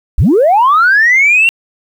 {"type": "linear sweep", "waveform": "sine", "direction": "up", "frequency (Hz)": [34.65, 2772], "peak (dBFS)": -4, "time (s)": [0.18, 1.49], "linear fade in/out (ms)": 0, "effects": ["tanh soft clip ceiling -2 dBFS", "7-bit"]}